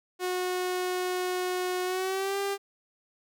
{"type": "tone with pitch glide", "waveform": "sawtooth", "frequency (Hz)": [364.4, 397.4], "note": ["F#4", "G4"], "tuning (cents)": [-26, 24], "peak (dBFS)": -24, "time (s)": [0.19, 2.58], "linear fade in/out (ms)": 50, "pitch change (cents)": 150, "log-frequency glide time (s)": [1.84, 2.38], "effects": []}